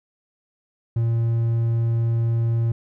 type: tone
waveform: triangle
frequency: 115.5 Hz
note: A#2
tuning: 16 cents flat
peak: -16 dBFS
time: 0.96-2.72 s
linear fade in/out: 5 ms
effects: none